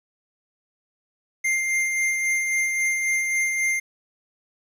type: tone with tremolo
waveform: square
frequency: 2103 Hz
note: C7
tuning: 8 cents sharp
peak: -20 dBFS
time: 1.44-3.8 s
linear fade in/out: 10 ms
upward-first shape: sine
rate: 3.7 Hz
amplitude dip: 35%
effects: low-pass 12000 Hz 12 dB/octave + 9-bit